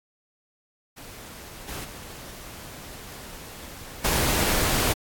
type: noise with level steps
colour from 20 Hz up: pink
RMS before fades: -42 / -35 / -41 / -23 dBFS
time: 0.96-4.94 s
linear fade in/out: 20 ms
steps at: 1.68 / 1.84 / 4.04 s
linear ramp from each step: 10 ms
effects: AAC 64 kbps